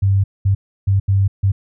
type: tone bursts at uneven times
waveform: sine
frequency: 98 Hz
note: G2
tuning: in tune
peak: -11 dBFS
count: 5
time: 0.02-0.24 / 0.45-0.55 / 0.87-1 / 1.08-1.28 / 1.43-1.52 s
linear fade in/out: 10 ms
effects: none